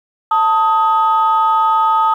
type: tone pair together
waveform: sine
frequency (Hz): 887 / 1259.1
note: A5 / D#6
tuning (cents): +14 / +20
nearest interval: tritone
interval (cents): 606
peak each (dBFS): -12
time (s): 0.31-2.14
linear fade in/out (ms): 5
effects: tanh soft clip ceiling -5 dBFS + 8-bit